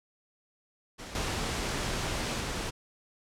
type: noise with level steps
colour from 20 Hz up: pink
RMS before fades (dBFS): -42 / -32 / -34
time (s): 0.98-2.71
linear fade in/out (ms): 20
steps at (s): 1.15 / 2.4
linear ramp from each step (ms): 2
effects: low-pass 8000 Hz 12 dB/octave